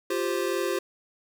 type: chord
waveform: square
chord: F suspended second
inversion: none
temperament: equal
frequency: 349.2 / 392 / 523.3 Hz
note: F4 / G4 / C5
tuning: 0 / 0 / 0 cents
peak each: -30 / -30 / -32 dBFS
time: 0.1-0.79 s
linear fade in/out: 5 ms
effects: none